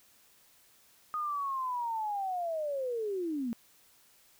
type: linear sweep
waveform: sine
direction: down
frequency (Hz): 1244.5 to 222.2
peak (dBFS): -31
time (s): 1.14-3.53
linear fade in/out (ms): 0
effects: white hiss -63 dBFS RMS until 4.39 s